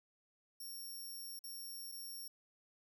5% pulse tone with dropouts, 5520 Hz, F8, 21 cents flat, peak -40 dBFS, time 0.6-2.28 s, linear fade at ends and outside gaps 5 ms, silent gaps 1.392-1.439 / 1.917-1.921 s, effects none

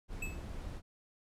brown noise, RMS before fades -42 dBFS, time 0.08-0.82 s, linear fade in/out 50 ms
square tone with exponential decay, 2602 Hz, E7, 23 cents flat, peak -36 dBFS, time 0.22-0.45 s, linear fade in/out 5 ms, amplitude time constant 48 ms
effects low-pass 12000 Hz 12 dB/octave

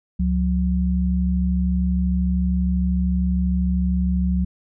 sine tone pair together, 69.3 / 182.15 Hz, C#2 / F#3, 0 / -27 cents, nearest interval octave + perfect fourth, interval 1673 cents, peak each -20 dBFS, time 0.19-4.45 s, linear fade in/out 10 ms, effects none

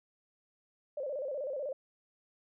sine tone with vibrato, 556 Hz, C#5, 5 cents sharp, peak -34 dBFS, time 0.97-1.73 s, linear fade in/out 5 ms, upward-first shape square, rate 16 Hz, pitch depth 110 cents each way, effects none

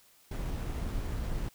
brown noise with sample-and-hold, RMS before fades -34 dBFS, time 0.31-1.49 s, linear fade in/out 5 ms, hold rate 8820 Hz, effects white hiss -62 dBFS RMS until 1.54 s

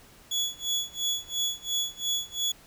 30% pulse tone with tremolo, 3388 Hz, G#7, 34 cents sharp, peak -22 dBFS, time 0.31-2.52 s, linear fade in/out 5 ms, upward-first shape sine, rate 2.9 Hz, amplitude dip 95%, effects pink hiss -54 dBFS RMS until 2.66 s

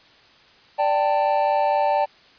triangle chord, D suspended fourth, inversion none, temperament equal with one note detuned, 587.3 / 784 / 888.2 Hz, D5 / G5 / A5, 0 / 0 / +16 cents, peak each -20 dBFS, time 0.78-2.06 s, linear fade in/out 20 ms, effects white hiss -52 dBFS RMS until 2.38 s + resampled to 11025 Hz

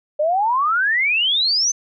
sine exponential sweep, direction up, 581 to 6280 Hz, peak -15 dBFS, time 0.19-1.72 s, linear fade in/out 10 ms, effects none

